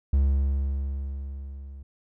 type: tone with level ramp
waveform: triangle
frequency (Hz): 68.7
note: C#2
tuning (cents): -15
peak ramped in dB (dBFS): -15 to -37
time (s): 0.13-1.83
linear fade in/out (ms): 5
effects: none

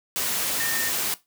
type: tone in noise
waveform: sine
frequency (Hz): 1826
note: A#6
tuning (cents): -36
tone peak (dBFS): -28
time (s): 0.6-0.89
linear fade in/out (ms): 0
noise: white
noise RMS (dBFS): -26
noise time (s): 0.16-1.14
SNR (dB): -5
effects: noise-tail reverb RT60 0.2 s tail -17 dB re dry + high-pass 100 Hz 12 dB/octave

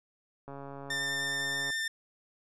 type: click train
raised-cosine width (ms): 1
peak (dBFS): -30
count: 171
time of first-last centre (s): 0.48-1.703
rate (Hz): 139
type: tone with vibrato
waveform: sawtooth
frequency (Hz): 1797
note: A6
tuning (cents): +36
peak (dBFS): -27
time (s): 0.9-1.88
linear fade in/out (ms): 5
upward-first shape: sine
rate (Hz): 9.5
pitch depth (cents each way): 8
effects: low-pass 9000 Hz 12 dB/octave

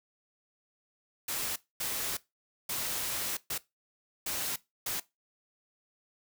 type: noise bursts at uneven times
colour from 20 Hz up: white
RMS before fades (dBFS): -34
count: 6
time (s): 1.28-1.56 / 1.8-2.17 / 2.69-3.37 / 3.5-3.58 / 4.26-4.56 / 4.86-5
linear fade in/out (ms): 5
effects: noise-tail reverb RT60 0.2 s tail -19 dB re dry

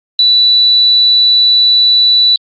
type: tone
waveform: sine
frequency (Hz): 3960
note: B7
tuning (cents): +4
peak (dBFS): -5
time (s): 0.19-2.36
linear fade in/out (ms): 2
effects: Opus 32 kbps

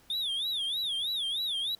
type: tone with vibrato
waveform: triangle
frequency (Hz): 3526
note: A7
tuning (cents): +3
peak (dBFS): -28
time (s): 0.1-1.75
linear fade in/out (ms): 2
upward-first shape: sine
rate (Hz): 3.2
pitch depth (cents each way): 190
effects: pink hiss -61 dBFS RMS until 1.79 s

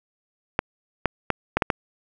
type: clicks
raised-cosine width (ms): 0.5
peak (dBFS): -4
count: 6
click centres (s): 0.591 / 1.057 / 1.303 / 1.57 / 1.622 / 1.702
effects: none

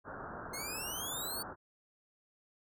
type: low-pass noise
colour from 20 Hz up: white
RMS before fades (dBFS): -45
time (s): 0.04-1.56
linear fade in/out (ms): 50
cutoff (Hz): 1600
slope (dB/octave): 96
type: exponential sweep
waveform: 10% pulse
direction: up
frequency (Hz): 2108 to 4567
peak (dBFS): -31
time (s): 0.53-1.43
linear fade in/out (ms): 10
effects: none

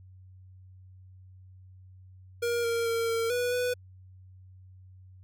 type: tone with pitch steps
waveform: square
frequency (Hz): 472.7 / 464.5 / 459.8 / 457.2 / 489.4 / 494.4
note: A#4 / A#4 / A#4 / A#4 / B4 / B4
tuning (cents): +24 / -6 / -24 / -34 / -16 / +2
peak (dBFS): -27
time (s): 2.42-3.74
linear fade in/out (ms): 10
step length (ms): 220
effects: added 93 Hz sine -49 dBFS peak until 5.23 s

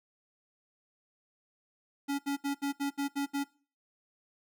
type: tone bursts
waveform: square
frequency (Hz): 281.1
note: C#4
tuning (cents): +24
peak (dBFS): -30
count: 8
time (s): 2.08-3.443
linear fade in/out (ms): 20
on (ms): 110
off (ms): 69
effects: noise-tail reverb RT60 0.4 s tail -21 dB re dry

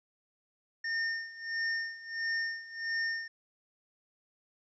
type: tone with tremolo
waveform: square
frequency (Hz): 1821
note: A#6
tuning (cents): -41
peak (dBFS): -30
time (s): 0.84-3.28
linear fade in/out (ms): 5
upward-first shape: sine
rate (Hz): 1.5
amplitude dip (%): 85
effects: resampled to 16000 Hz + 12-bit

